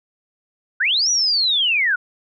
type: linear two-way sweep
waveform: sine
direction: up then down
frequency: 1396.9 to 5920 to 1396.9 Hz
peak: -15 dBFS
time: 0.8-1.96 s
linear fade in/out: 10 ms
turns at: 1.1 s
effects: none